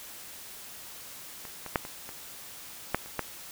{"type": "clicks", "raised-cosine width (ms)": 0.5, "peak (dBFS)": [-27, -23, -9, -24, -27, -9, -30, -13], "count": 8, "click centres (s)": [1.452, 1.663, 1.758, 1.851, 2.091, 2.946, 3.06, 3.193], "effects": ["white hiss -45 dBFS RMS until 3.51 s"]}